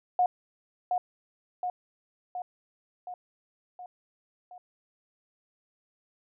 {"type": "tone with echo", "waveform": "sine", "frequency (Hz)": 723, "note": "F#5", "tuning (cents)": -40, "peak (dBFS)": -20, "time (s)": [0.19, 0.26], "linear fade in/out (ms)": 2, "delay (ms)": 720, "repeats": 6, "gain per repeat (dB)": -4, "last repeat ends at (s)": 4.58, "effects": []}